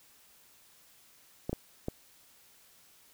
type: clicks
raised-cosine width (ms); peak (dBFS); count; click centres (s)
2; -19; 3; 1.495 / 1.53 / 1.884
effects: white hiss -61 dBFS RMS until 3.13 s